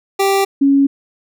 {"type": "tone pair in turn", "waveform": ["25% pulse", "sine"], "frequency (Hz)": [392, 277.2], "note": ["G4", "C#4"], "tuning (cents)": [0, 0], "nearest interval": "tritone", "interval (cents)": 600, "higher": "first", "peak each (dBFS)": -8, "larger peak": "neither", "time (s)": [[0.19, 0.45], [0.61, 0.87]], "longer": "neither", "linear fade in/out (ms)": 10, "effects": []}